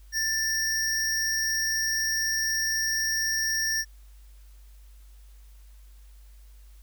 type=tone pair together; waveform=square; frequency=1771 / 5619 Hz; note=A6 / F8; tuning=+11 / +10 cents; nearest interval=octave + minor sixth; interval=1999 cents; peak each=-28 dBFS; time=0.12-3.85 s; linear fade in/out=50 ms; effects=added 50 Hz sine -47 dBFS peak until 6.82 s + white hiss -63 dBFS RMS until 6.82 s

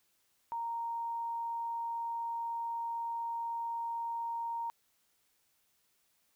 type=tone; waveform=sine; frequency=929 Hz; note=A#5; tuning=6 cents flat; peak=-34 dBFS; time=0.52-4.7 s; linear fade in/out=0 ms; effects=white hiss -74 dBFS RMS until 6.35 s

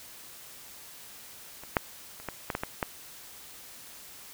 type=clicks; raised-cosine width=0.5 ms; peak=-28 / -7 / -30 / -18 / -15 / -14 / -15 / -12 dBFS; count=8; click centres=1.636 / 1.768 / 2.2 / 2.287 / 2.502 / 2.551 / 2.635 / 2.828 s; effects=white hiss -48 dBFS RMS until 4.33 s

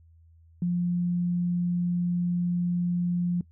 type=tone; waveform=sine; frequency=175.6 Hz; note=F3; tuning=10 cents sharp; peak=-23 dBFS; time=0.62-3.41 s; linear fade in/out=2 ms; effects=noise-tail reverb RT60 0.1 s tail -21 dB re dry + added 82 Hz sine -53 dBFS peak until 3.51 s

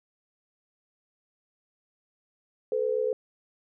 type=tone pair together; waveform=sine; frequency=436 / 504 Hz; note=A4 / B4; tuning=-16 / +35 cents; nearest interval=minor third; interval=251 cents; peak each=-27 dBFS; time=2.72-3.13 s; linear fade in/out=2 ms; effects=none

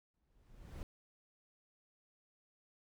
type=noise with exponential growth; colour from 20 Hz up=brown; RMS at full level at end=-43 dBFS; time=0.14-0.83 s; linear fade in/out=1 ms; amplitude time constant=150 ms; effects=none

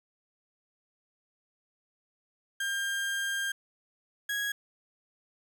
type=tone pair in turn; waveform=35% pulse; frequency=1600 / 1653.6 Hz; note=G6 / G#6; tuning=+35 / -8 cents; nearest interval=minor second; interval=57 cents; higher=second; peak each=-28 / -28 dBFS; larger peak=neither; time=2.6-3.52 / 4.29-4.52 s; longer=first; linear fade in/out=5 ms; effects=10-bit

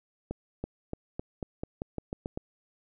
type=accelerating click train; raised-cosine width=2 ms; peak=-20 dBFS; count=11; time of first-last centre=0.31-2.375 s; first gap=330 ms; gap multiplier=0.89; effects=none

